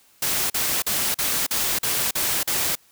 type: noise bursts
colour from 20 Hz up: white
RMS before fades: -23 dBFS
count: 8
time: 0.22-2.754 s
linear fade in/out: 5 ms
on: 280 ms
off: 42 ms
effects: white hiss -57 dBFS RMS until 2.91 s